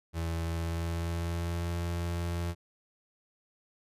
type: tone with pitch glide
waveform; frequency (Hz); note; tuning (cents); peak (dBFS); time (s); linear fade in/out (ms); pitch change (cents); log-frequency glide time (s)
35% pulse; 82.9 to 85.72; E2 to F2; +10 to -32; -29; 0.13-2.55; 50; +58; 0.41-1.78
effects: resampled to 32000 Hz